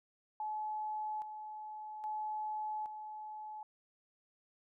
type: tone with tremolo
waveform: sine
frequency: 856 Hz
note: A5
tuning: 48 cents flat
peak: -36 dBFS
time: 0.4-3.63 s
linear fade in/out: 2 ms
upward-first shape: square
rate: 0.61 Hz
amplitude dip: 55%
effects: none